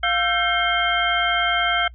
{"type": "tone cluster", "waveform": "sine", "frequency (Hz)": [699, 1342, 1564, 2144, 3155], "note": ["F5", "E6", "G6", "C7", "G7"], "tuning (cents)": [1, 31, -4, 42, 10], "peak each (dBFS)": -24, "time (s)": [0.03, 1.88], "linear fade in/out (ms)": 5, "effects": ["noise-tail reverb RT60 0.1 s tail -25 dB re dry", "added 60 Hz sine -39 dBFS peak until 1.94 s"]}